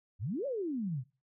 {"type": "exponential two-way sweep", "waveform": "sine", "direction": "up then down", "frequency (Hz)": [81.7, 587.3, 118.2], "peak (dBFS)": -32, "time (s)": [0.19, 1.04], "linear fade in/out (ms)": 50, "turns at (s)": 0.46, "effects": ["noise-tail reverb RT60 0.3 s tail -20 dB re dry"]}